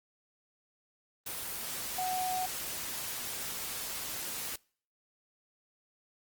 sine tone in noise, 740 Hz, F#5, in tune, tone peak -31 dBFS, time 1.98-2.46 s, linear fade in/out 5 ms, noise white, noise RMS -38 dBFS, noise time 1.26-4.56 s, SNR +4 dB, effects noise-tail reverb RT60 0.5 s tail -26 dB re dry + Opus 24 kbps

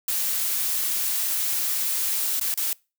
blue noise with dropouts, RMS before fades -25 dBFS, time 0.08-2.73 s, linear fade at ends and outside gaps 2 ms, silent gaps 2.397-2.411 / 2.541-2.574 s, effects noise-tail reverb RT60 0.3 s tail -25 dB re dry

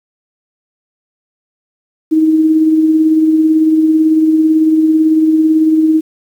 sine tone with tremolo, 315.4 Hz, D#4, 24 cents sharp, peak -5 dBFS, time 2.11-6.01 s, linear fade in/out 20 ms, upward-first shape sine, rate 18 Hz, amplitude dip 35%, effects 7-bit

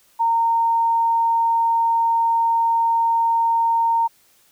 sine tone, 920 Hz, A#5, 23 cents flat, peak -15 dBFS, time 0.19-4.08 s, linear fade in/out 20 ms, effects white hiss -57 dBFS RMS until 4.51 s

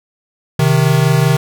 square tone pair together, 130.9 / 155.96 Hz, C3 / D#3, +1 / +4 cents, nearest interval minor third, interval 303 cents, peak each -13 dBFS, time 0.59-1.37 s, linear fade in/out 5 ms, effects none

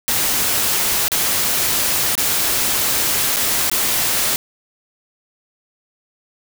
white noise with dropouts, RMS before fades -18 dBFS, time 0.08-4.36 s, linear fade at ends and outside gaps 0 ms, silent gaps 1.081-1.118 / 2.153-2.178 / 3.361-3.368 / 3.698-3.715 s, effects none

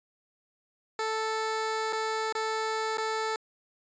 15% pulse tone with dropouts, 440 Hz, A4, in tune, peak -22 dBFS, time 0.99-3.36 s, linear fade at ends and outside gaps 2 ms, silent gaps 1.926-1.93 / 2.325-2.351 / 2.973-2.981 s, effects resampled to 16000 Hz

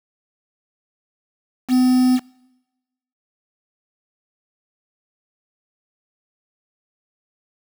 triangle tone with quantisation, 253.7 Hz, B3, 47 cents sharp, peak -10 dBFS, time 1.68-2.2 s, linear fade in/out 50 ms, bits 5, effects noise-tail reverb RT60 1.0 s tail -24 dB re dry

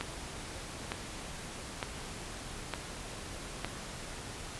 click train, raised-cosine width 0.3 ms, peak -17 dBFS, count 5, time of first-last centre 0.01-3.646 s, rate 1.1 Hz, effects pink hiss -43 dBFS RMS until 4.59 s + resampled to 24000 Hz

